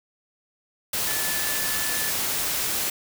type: tone in noise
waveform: sine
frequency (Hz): 1742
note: A6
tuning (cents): -18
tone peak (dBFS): -33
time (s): 1.07-2.11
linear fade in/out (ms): 5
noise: white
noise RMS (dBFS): -26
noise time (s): 0.93-2.9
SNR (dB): -10
effects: none